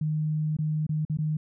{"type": "tone with dropouts", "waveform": "sine", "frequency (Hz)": 154, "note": "D#3", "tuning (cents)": -17, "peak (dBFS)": -24, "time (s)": [0.01, 1.37], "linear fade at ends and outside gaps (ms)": 5, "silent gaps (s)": [[0.568, 0.587], [0.867, 0.892], [1.051, 1.097], [1.172, 1.186]], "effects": []}